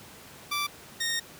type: tone pair in turn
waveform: 15% pulse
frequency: 1169 / 1851.2 Hz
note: D6 / A#6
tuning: -8 / -13 cents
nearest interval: minor sixth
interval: 795 cents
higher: second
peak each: -21 dBFS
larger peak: neither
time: 0.51-0.67 / 1-1.2 s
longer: second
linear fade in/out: 10 ms
effects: pink hiss -48 dBFS RMS until 1.39 s + high-pass 100 Hz 12 dB/octave